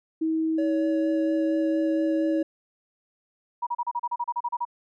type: tone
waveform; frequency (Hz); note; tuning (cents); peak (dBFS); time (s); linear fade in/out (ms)
sine; 319.9; D#4; +48; -22; 0.21-2.43; 10
type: tone with vibrato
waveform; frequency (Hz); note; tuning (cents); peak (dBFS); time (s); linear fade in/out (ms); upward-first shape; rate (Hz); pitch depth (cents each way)
triangle; 564; C#5; +30; -26; 0.58-2.43; 5; sine; 4.3; 14
type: tone bursts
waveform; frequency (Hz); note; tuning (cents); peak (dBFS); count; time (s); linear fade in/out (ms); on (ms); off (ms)
sine; 958; A#5; +47; -24; 13; 3.62-4.652; 10; 48; 34
effects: none